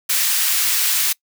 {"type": "high-pass noise", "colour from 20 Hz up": "white", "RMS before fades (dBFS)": -18, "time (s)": [0.09, 1.13], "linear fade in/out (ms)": 10, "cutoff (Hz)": 1600, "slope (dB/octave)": 12, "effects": ["noise-tail reverb RT60 0.1 s tail -24 dB re dry"]}